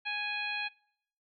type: harmonic tone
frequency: 830.6 Hz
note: G#5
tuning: in tune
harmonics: 1 / 2 / 3 / 4 / 5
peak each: -41 / -38 / -34 / -42 / -42 dBFS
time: 0.05-0.69 s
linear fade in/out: 20 ms
effects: noise-tail reverb RT60 0.7 s tail -24 dB re dry + MP3 96 kbps